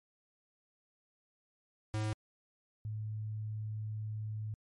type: tone pair in turn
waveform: square / sine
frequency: 107.7 / 107.7 Hz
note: A2 / A2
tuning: -37 / -37 cents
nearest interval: unison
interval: 0 cents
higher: neither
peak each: -33 / -36 dBFS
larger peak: first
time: 1.94-2.13 / 2.85-4.54 s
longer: second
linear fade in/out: 0 ms
effects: MP3 48 kbps